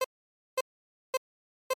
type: tone bursts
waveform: 30% pulse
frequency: 520 Hz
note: C5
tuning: 11 cents flat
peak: -22 dBFS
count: 4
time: 0.01-1.736 s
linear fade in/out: 5 ms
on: 34 ms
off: 530 ms
effects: MP3 64 kbps